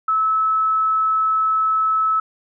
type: tone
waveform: sine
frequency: 1300 Hz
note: E6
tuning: 24 cents flat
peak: -15 dBFS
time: 0.08-2.2 s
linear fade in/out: 5 ms
effects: none